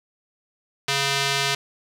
square tone with band-pass filter, 139 Hz, C#3, 5 cents sharp, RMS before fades -23 dBFS, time 0.88-1.55 s, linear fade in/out 5 ms, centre 3700 Hz, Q 0.88, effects none

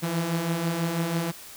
sawtooth beating tone pair, 162.6 / 168.7 Hz, E3 / E3, -23 / +40 cents, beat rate 6.1 Hz, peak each -28 / -22 dBFS, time 0.02-1.32 s, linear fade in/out 20 ms, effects white hiss -44 dBFS RMS until 1.56 s

